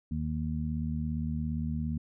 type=harmonic tone; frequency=77.4 Hz; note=D#2; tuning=9 cents flat; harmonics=1 / 2 / 3; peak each=-34 / -34 / -34 dBFS; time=0.11-1.98 s; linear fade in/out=5 ms; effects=none